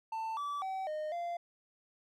triangle tone with pitch steps, 891 / 1154 / 764 / 614 / 691 Hz, A5 / D6 / G5 / D#5 / F5, +22 / -31 / -45 / -23 / -19 cents, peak -33 dBFS, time 0.12-1.37 s, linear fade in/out 5 ms, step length 250 ms, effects none

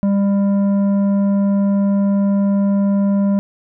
sine tone with tanh clipping, 199.3 Hz, G3, 29 cents sharp, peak -14 dBFS, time 0.03-3.39 s, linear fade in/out 0 ms, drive 9 dB, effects none

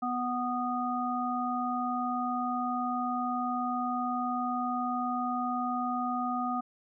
harmonic tone, 246.9 Hz, B3, in tune, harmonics 1 / 3 / 5, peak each -33 / -33 / -33 dBFS, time 0.02-6.61 s, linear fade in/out 10 ms, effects none

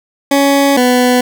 20% pulse tone pair in turn, 279.3 / 248.8 Hz, C#4 / B3, +13 / +13 cents, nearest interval major second, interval 200 cents, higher first, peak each -3 dBFS, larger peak neither, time 0.31-0.77 / 0.77-1.21 s, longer first, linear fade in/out 5 ms, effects none

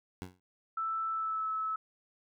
15% pulse tone with exponential decay, 91.5 Hz, F#2, 19 cents flat, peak -30 dBFS, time 0.22-0.4 s, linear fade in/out 0 ms, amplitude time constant 38 ms
sine tone with pitch glide, 1322 to 1300 Hz, E6 to E6, +5 to -24 cents, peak -31 dBFS, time 0.77-1.76 s, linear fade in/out 5 ms, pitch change -29 cents, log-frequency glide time 1.1-1.49 s
effects none

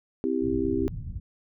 sine chord, C major, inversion none, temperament just, 261.6 / 327 / 392.4 Hz, C4 / E4 / G4, 0 / -14 / +2 cents, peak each -28 dBFS, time 0.24-0.88 s, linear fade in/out 0 ms
white low-pass noise, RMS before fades -35 dBFS, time 0.41-1.2 s, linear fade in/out 5 ms, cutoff 130 Hz, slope 24 dB/octave
effects none

